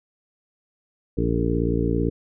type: harmonic tone with a mistuned harmonic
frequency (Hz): 57.9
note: A#1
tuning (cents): -11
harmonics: 1 / 2 / 3 / 4 / 5 / 6 / 7 / 8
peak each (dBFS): -26 / -27 / -27 / -31 / -26 / -31 / -29 / -29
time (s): 1.17-2.1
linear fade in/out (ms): 10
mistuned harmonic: 8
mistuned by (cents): -25
effects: none

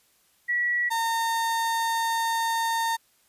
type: tone pair in turn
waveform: sine / 35% pulse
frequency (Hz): 1935 / 913.2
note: B6 / A#5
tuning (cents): -36 / -36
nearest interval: octave + minor second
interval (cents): 1300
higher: first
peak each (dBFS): -22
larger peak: neither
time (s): 0.48-0.9 / 0.9-2.97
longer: second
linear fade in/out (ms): 20
effects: white hiss -64 dBFS RMS until 3.28 s + resampled to 32000 Hz

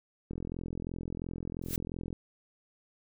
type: click train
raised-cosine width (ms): 3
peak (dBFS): -25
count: 79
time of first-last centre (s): 0.31-2.128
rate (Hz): 42.9
type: noise with exponential growth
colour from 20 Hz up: blue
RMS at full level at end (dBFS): -29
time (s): 1.62-1.76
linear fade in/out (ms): 1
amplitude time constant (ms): 30
effects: none

